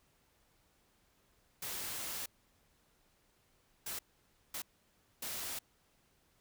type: noise bursts at uneven times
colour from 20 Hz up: white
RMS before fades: -41 dBFS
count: 4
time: 1.62-2.26 / 3.86-3.99 / 4.54-4.62 / 5.22-5.59 s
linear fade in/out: 5 ms
effects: pink hiss -72 dBFS RMS until 6.4 s